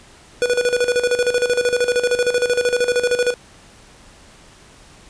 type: tone with tremolo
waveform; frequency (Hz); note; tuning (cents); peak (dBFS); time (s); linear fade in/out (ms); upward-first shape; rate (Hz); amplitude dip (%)
square; 489.4; B4; -16; -14; 0.42-3.34; 0; square; 13; 70
effects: pink hiss -46 dBFS RMS until 5.09 s + resampled to 22050 Hz